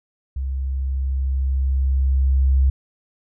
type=tone with level ramp; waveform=sine; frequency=66.6 Hz; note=C2; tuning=31 cents sharp; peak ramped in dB=-22 to -12 dBFS; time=0.36-2.7 s; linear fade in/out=5 ms; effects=none